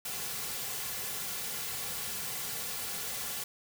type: noise with comb filter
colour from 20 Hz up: white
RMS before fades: -37 dBFS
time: 0.05-3.44 s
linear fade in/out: 5 ms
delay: 3.2 ms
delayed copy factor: -0.65
effects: none